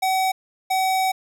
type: tone pair in turn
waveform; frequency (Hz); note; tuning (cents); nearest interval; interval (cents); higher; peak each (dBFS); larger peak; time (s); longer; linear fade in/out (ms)
square; 757 / 757; F#5 / F#5; +39 / +39; unison; 0; neither; -19 / -19; neither; 0.02-0.32 / 0.7-1.12; second; 10
effects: none